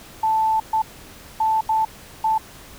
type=tone bursts at uneven times; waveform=sine; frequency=880 Hz; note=A5; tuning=in tune; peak=-16 dBFS; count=5; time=0.23-0.6 / 0.73-0.82 / 1.4-1.61 / 1.69-1.85 / 2.24-2.38 s; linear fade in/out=5 ms; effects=pink hiss -43 dBFS RMS until 2.78 s